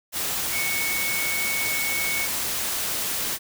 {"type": "tone in noise", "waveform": "sine", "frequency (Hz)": 2217, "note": "C#7", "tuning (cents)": 0, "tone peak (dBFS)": -26, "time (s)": [0.51, 2.28], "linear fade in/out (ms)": 50, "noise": "white", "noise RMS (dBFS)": -27, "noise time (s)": [0.12, 3.39], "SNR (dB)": -2, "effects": []}